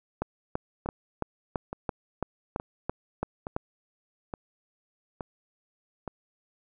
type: two click trains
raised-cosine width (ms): 1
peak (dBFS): -14 / -20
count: 11 / 7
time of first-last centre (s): 0.22-3.564 / 0.86-6.077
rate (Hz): 2.99 / 1.15
effects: none